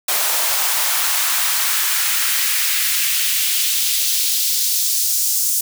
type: noise with high-pass filter sweep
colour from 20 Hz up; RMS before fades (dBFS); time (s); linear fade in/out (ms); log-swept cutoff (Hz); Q
white; -18; 0.08-5.61; 5; 620 to 6700; 1.3
effects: none